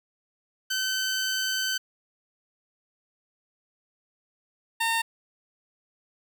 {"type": "tone pair in turn", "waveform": "15% pulse", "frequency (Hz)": [1530, 912.2], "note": ["G6", "A#5"], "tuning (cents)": [-42, -38], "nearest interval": "major sixth", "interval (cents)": 896, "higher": "first", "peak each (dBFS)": [-19, -17], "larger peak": "second", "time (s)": [[0.7, 1.78], [4.8, 5.02]], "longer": "first", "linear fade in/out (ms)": 10, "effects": []}